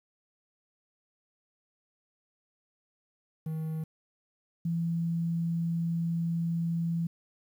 triangle / sine tone pair in turn, 158.5 / 167.53 Hz, D#3 / E3, +32 / +28 cents, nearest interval minor second, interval 96 cents, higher second, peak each -29 / -27 dBFS, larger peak second, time 3.46-3.84 / 4.65-7.07 s, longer second, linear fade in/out 5 ms, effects 10-bit

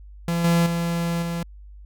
45% pulse tone with level steps, 169.6 Hz, E3, 50 cents sharp, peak -21 / -16 / -22 / -25 dBFS, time 0.28-1.43 s, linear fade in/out 2 ms, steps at 0.44 / 0.66 / 1.22 s, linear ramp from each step 5 ms, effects added 50 Hz sine -40 dBFS peak until 1.85 s

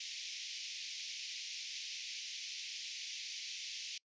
white band-pass noise, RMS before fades -45 dBFS, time 0-3.98 s, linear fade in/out 5 ms, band 2200 to 6200 Hz, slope 48 dB/octave, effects noise-tail reverb RT60 0.1 s tail -26 dB re dry + resampled to 16000 Hz

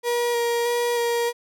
35% pulse tone with vibrato, 475.1 Hz, A#4, 33 cents sharp, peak -19 dBFS, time 0.03-1.33 s, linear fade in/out 50 ms, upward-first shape square, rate 1.6 Hz, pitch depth 13 cents each way, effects none

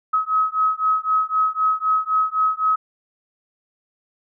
sine beating tone pair, 1275 / 1278.9 Hz, D#6 / D#6, +42 / +47 cents, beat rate 3.9 Hz, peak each -20 dBFS, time 0.13-2.76 s, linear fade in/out 10 ms, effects none

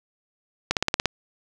click train, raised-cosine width 0.2 ms, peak -3 dBFS, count 7, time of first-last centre 0.71-1.057 s, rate 17.3 Hz, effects none

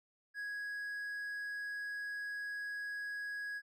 triangle tone, 1661.2 Hz, G#6, in tune, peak -37 dBFS, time 0.34-3.62 s, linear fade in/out 50 ms, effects none

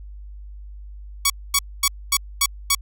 5% pulse tone bursts, 1123 Hz, C#6, 22 cents sharp, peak -3 dBFS, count 6, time 1.25-2.75 s, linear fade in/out 5 ms, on 50 ms, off 240 ms, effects added 50 Hz sine -35 dBFS peak until 2.81 s

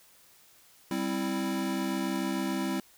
square chord, C major, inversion second, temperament equal with one note detuned, 196 / 262.4 / 329.6 Hz, G3 / C4 / E4, 0 / +5 / 0 cents, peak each -34 dBFS, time 0.91-2.8 s, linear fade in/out 2 ms, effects white hiss -59 dBFS RMS until 2.97 s

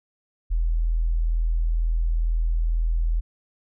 sine tone, 41.07 Hz, E1, 6 cents flat, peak -19 dBFS, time 0.5-3.21 s, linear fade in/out 20 ms, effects none

